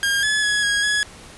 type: tone with pitch steps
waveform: sawtooth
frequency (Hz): 1616 / 1709 / 1681 / 1650 / 1684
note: G#6 / G#6 / G#6 / G#6 / G#6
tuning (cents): -48 / +49 / +20 / -12 / +24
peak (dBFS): -14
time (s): 0.03-1.03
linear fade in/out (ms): 0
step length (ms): 200
effects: pink hiss -42 dBFS RMS until 1.37 s + resampled to 24000 Hz